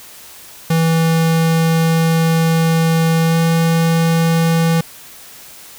square tone with pitch glide, 163.6 to 164.93 Hz, E3 to E3, -13 to +1 cents, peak -12 dBFS, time 0.7-4.81 s, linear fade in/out 5 ms, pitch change +14 cents, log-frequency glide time 3.26-3.36 s, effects white hiss -38 dBFS RMS until 5.78 s

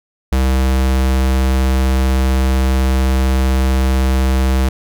square tone, 65.41 Hz, C2, in tune, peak -12 dBFS, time 0.32-4.69 s, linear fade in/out 5 ms, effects none

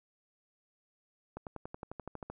accelerating click train, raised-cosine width 1 ms, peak -27 dBFS, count 12, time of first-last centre 1.37-2.3 s, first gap 98 ms, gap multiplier 0.97, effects none

